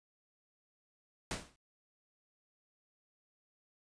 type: noise with exponential decay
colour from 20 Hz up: pink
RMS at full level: -34 dBFS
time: 1.31-1.56 s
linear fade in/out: 1 ms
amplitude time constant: 53 ms
effects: noise-tail reverb RT60 0.1 s tail -24 dB re dry + resampled to 22050 Hz